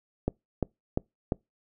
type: click train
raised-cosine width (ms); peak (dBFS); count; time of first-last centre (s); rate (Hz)
2; -12; 4; 0.28-1.322; 2.88
effects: noise-tail reverb RT60 0.2 s tail -26 dB re dry